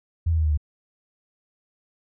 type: tone with pitch steps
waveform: sine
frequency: 83.5 / 81.08 / 78.72 / 76.44 / 74.22 Hz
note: E2 / E2 / D#2 / D#2 / D2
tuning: +23 / -28 / +21 / -30 / +19 cents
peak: -18 dBFS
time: 0.26-0.575 s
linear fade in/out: 10 ms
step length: 63 ms
effects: none